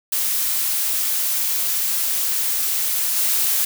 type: noise with level steps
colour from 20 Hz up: blue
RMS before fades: -21 / -19 dBFS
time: 0.12-3.65 s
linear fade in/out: 5 ms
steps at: 3.16 s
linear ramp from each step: 10 ms
effects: none